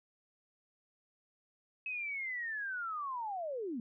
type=linear sweep; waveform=sine; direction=down; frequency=2573 to 215.2 Hz; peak=-36 dBFS; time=1.86-3.8 s; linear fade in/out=2 ms; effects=none